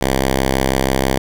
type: tone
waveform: 5% pulse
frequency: 66.2 Hz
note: C2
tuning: 21 cents sharp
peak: -3 dBFS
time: 0.01-1.18 s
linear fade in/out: 5 ms
effects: none